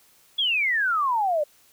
sine exponential sweep, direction down, 3436 to 574 Hz, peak -20 dBFS, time 0.38-1.44 s, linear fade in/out 10 ms, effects white hiss -58 dBFS RMS until 1.72 s

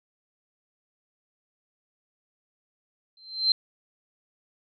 sine tone with exponential growth, 4119 Hz, C8, 28 cents flat, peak -15 dBFS, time 3.17-3.52 s, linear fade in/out 2 ms, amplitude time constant 76 ms, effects none

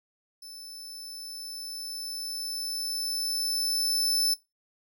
sawtooth tone with level ramp, 5274 Hz, E8, in tune, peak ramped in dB -40 to -20 dBFS, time 0.42-4.34 s, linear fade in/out 5 ms, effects noise-tail reverb RT60 0.2 s tail -17 dB re dry

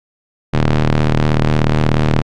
sawtooth ring-modulated tone, 76.8 Hz, D#2, 22 cents flat, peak -4 dBFS, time 0.53-2.22 s, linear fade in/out 10 ms, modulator 58.6 Hz, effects low-pass 4000 Hz 12 dB/octave + AAC 64 kbps

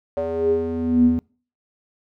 square tone with band-pass filter sweep, 82.41 Hz, E2, in tune, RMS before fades -20 dBFS, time 0.17-1.19 s, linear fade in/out 0 ms, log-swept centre 560 to 210 Hz, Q 9.5, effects noise-tail reverb RT60 0.4 s tail -26 dB re dry

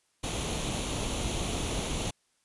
pink noise with comb filter, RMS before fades -32 dBFS, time 0.23-2.11 s, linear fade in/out 10 ms, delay 0.3 ms, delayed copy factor +0.55, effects white hiss -72 dBFS RMS until 2.44 s + resampled to 24000 Hz

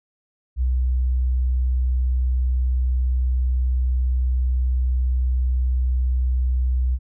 sine tone, 63 Hz, B1, 35 cents sharp, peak -17 dBFS, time 0.56-6.99 s, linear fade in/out 50 ms, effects none

